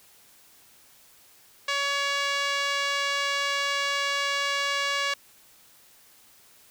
5% pulse tone with band-pass filter, 563 Hz, C#5, 27 cents sharp, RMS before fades -27 dBFS, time 1.68-5.14 s, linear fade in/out 5 ms, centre 1500 Hz, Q 0.69, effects white hiss -56 dBFS RMS until 6.7 s

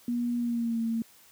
sine tone with pitch glide, 240 to 227.8 Hz, B3 to A#3, -49 to -40 cents, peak -26 dBFS, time 0.08-1.02 s, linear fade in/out 2 ms, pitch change -91 cents, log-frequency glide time 0.38-0.81 s, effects white hiss -57 dBFS RMS until 1.31 s + high-pass 80 Hz 12 dB/octave

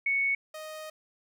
sine / sawtooth tone pair in turn, 2217 / 622.5 Hz, C#7 / D#5, 0 / +1 cents, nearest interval octave + minor seventh, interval 2199 cents, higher first, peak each -24 / -35 dBFS, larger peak first, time 0.06-0.35 / 0.54-0.9 s, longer second, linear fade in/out 5 ms, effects none

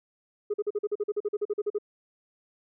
sine tone bursts, 415.3 Hz, G#4, in tune, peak -23 dBFS, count 16, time 0.5-1.785 s, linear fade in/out 10 ms, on 40 ms, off 43 ms, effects tanh soft clip ceiling -22 dBFS

